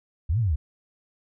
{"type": "linear two-way sweep", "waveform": "sine", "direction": "up then down", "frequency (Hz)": [63.3, 123.47, 63.3], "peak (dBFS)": -20, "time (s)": [0.29, 0.56], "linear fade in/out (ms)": 10, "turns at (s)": 0.39, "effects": []}